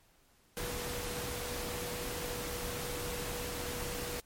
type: tone in noise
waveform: sine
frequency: 486.4 Hz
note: B4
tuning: 26 cents flat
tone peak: -42 dBFS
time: 0.57-4.2 s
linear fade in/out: 0 ms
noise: pink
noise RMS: -39 dBFS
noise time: 0.57-4.2 s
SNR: -6 dB
effects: pink hiss -67 dBFS RMS until 4.25 s + MP3 64 kbps